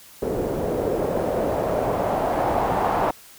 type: noise with low-pass filter sweep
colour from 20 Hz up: white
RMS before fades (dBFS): -23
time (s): 0.22-3.11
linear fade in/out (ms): 5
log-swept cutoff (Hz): 430 to 880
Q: 2.4
effects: white hiss -47 dBFS RMS until 3.38 s